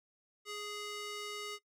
square tone with band-pass filter, 415.3 Hz, G#4, in tune, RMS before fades -43 dBFS, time 0.45-1.59 s, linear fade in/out 50 ms, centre 3900 Hz, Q 0.53, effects noise-tail reverb RT60 0.1 s tail -19 dB re dry

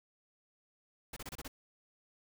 pink noise bursts, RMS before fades -44 dBFS, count 6, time 1.13-1.48 s, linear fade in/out 5 ms, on 35 ms, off 28 ms, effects none

